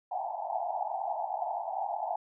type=band-pass noise; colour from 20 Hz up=pink; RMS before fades=-34 dBFS; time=0.11-2.16 s; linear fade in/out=5 ms; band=670 to 890 Hz; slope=96 dB/octave; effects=none